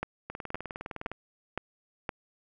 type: two click trains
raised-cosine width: 0.5 ms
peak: -16 / -22 dBFS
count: 5 / 17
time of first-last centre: 0.03-2.092 / 0.3-1.116 s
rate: 1.94 / 19.6 Hz
effects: none